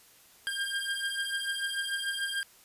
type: beating tone pair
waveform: 25% pulse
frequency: 1600 / 1606.8 Hz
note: G6 / G6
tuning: +35 / +42 cents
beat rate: 6.8 Hz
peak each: -30 dBFS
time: 0.47-2.43 s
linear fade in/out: 0 ms
effects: white hiss -58 dBFS RMS until 2.64 s + resampled to 32000 Hz